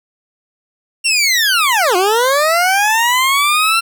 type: linear two-way sweep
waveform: 20% pulse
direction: down then up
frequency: 2786 to 349.2 to 1366 Hz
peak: -6 dBFS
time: 1.04-3.81 s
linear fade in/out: 20 ms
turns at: 1.96 s
effects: none